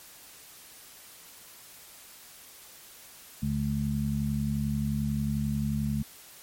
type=harmonic tone; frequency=71.3 Hz; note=C#2; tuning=49 cents sharp; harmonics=1 / 2 / 3; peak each=-34 / -30 / -29 dBFS; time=3.42-6.03 s; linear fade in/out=10 ms; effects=white hiss -50 dBFS RMS until 6.42 s + MP3 64 kbps